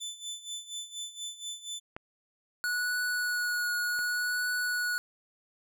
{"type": "tone with tremolo", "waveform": "25% pulse", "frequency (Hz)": 3512, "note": "A7", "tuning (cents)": -4, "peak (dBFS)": -31, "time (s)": [0, 1.8], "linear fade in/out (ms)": 20, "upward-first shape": "sine", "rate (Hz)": 4.2, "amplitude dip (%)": 80}
{"type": "clicks", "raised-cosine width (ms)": 0.5, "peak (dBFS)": [-24, -31], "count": 2, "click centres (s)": [1.965, 3.991]}
{"type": "tone with vibrato", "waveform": "square", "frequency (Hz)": 1463, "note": "F#6", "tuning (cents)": -20, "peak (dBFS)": -29, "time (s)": [2.64, 4.98], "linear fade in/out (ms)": 0, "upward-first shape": "triangle", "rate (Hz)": 0.67, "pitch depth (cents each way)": 18}
{"effects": []}